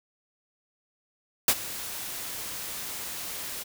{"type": "noise with ADSR envelope", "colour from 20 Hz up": "white", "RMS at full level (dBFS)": -18, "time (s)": [1.48, 3.64], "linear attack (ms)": 3, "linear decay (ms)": 56, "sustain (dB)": -18, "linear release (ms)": 21, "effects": []}